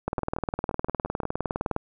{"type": "two click trains", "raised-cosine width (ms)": 1, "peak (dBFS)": [-12, -20], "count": [34, 7], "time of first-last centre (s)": [[0.08, 1.764], [0.19, 1.233]], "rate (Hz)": [19.6, 5.75], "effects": []}